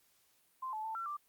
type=tone with pitch steps; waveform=sine; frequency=1042 / 866 / 885 / 1352 / 1178 Hz; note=C6 / A5 / A5 / E6 / D6; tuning=-7 / -28 / +10 / +43 / +5 cents; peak=-37 dBFS; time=0.62-1.17 s; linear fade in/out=10 ms; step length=110 ms; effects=white hiss -71 dBFS RMS until 1.28 s + Opus 48 kbps